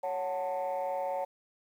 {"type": "chord", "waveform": "sine", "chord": "F# minor", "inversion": "second", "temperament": "just", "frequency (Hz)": [555, 740, 888], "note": ["C#5", "F#5", "A5"], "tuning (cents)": [2, 0, 16], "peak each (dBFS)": [-32, -34, -35], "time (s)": [0.03, 1.25], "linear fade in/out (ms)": 10, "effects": ["tanh soft clip ceiling -26 dBFS", "10-bit"]}